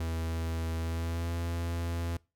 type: tone with pitch glide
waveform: 45% pulse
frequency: 82 to 84.6 Hz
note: E2 to E2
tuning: -9 to +45 cents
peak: -31 dBFS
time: 0-2.17 s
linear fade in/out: 5 ms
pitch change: +54 cents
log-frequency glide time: 0.82-1.32 s
effects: noise-tail reverb RT60 0.3 s tail -24 dB re dry